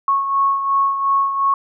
sine beating tone pair, 1100 / 1102.8 Hz, C#6 / C#6, -14 / -9 cents, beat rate 2.8 Hz, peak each -15 / -23 dBFS, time 0.08-1.54 s, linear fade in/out 2 ms, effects none

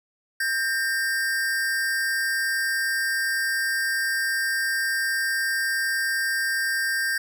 square tone pair together, 1585.3 / 1825 Hz, G6 / A#6, +19 / -37 cents, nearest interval major second, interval 244 cents, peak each -25 / -28 dBFS, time 0.4-7.18 s, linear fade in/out 5 ms, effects none

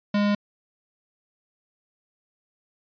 square tone, 205.2 Hz, G#3, 21 cents flat, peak -20 dBFS, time 0.14-0.35 s, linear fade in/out 5 ms, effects resampled to 11025 Hz

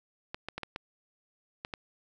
clicks, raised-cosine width 0.3 ms, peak -20 dBFS, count 7, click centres 0.345 / 0.486 / 0.58 / 0.633 / 0.761 / 1.649 / 1.738 s, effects none

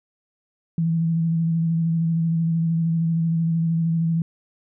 sine tone with vibrato, 164.81 Hz, E3, in tune, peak -18 dBFS, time 0.78-4.22 s, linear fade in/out 2 ms, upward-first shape square, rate 13 Hz, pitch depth 19 cents each way, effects none

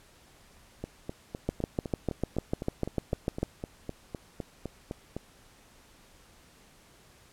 two click trains, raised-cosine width 2 ms, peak -14 / -21 dBFS, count 14 / 18, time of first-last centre 1.49-3.43 / 0.84-5.166 s, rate 6.7 / 3.93 Hz, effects pink hiss -58 dBFS RMS until 7.32 s + low-pass 12000 Hz 12 dB/octave

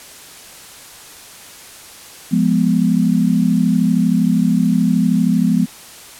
sine chord, F diminished, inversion none, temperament equal, 174.61 / 207.7 / 246.9 Hz, F3 / Ab3 / Cb4, 0 / 0 / 0 cents, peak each -16 dBFS, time 2.31-5.66 s, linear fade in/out 20 ms, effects white hiss -38 dBFS RMS until 6.19 s + low-pass 12000 Hz 12 dB/octave

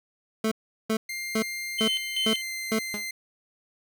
25% pulse tone bursts, 220 Hz, A3, in tune, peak -19 dBFS, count 6, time 0.44-2.79 s, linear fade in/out 5 ms, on 75 ms, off 380 ms
sawtooth tone with pitch glide, 2100 to 2081 Hz, C7 to C7, +6 to -10 cents, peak -28 dBFS, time 1.09-3.11 s, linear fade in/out 5 ms, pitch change -16 cents, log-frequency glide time 2.2-2.54 s
triangle tone with tremolo, 3071 Hz, G7, 36 cents flat, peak -23 dBFS, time 1.78-2.42 s, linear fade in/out 10 ms, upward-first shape square, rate 2.6 Hz, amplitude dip 80%
sawtooth tone with exponential decay, 207.7 Hz, G#3, in tune, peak -25 dBFS, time 2.94-3.07 s, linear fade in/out 0 ms, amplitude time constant 28 ms
effects none

